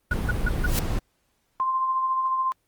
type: tone bursts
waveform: sine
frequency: 1459 Hz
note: F#6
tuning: 25 cents flat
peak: -22 dBFS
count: 4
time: 0.11-0.664 s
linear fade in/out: 5 ms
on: 26 ms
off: 150 ms
type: noise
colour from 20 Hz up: brown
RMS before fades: -25 dBFS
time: 0.11-0.99 s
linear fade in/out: 2 ms
type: noise with exponential growth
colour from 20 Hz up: white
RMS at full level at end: -25 dBFS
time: 0.56-0.79 s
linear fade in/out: 1 ms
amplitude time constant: 49 ms
type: tone with tremolo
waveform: sine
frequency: 1046.5 Hz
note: C6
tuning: in tune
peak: -20 dBFS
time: 1.6-2.52 s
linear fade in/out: 0 ms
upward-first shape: sine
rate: 14 Hz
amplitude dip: 35%
effects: pink hiss -70 dBFS RMS until 2.67 s + Opus 32 kbps